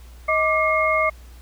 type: tone cluster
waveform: sine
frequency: 630 / 1177 / 2148 Hz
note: D#5 / D6 / C7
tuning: +21 / +3 / +45 cents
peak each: -21 dBFS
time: 0.28-1.1 s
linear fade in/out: 10 ms
effects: added 60 Hz sine -40 dBFS peak until 1.41 s + pink hiss -52 dBFS RMS until 1.41 s